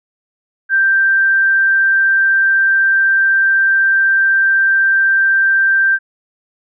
sine tone, 1572 Hz, G6, 4 cents sharp, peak -9 dBFS, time 0.69-5.99 s, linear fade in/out 50 ms, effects none

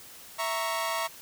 sawtooth chord, A# diminished, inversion second, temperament equal, 659.3 / 932.3 / 1108.7 Hz, E5 / A#5 / C#6, 0 / 0 / 0 cents, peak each -29 dBFS, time 0.38-1.08 s, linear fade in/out 20 ms, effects white hiss -48 dBFS RMS until 1.21 s

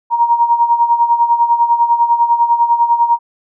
sine tone with tremolo, 940 Hz, A#5, 14 cents sharp, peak -6 dBFS, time 0.1-3.19 s, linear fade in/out 50 ms, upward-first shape sine, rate 10 Hz, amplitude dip 70%, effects none

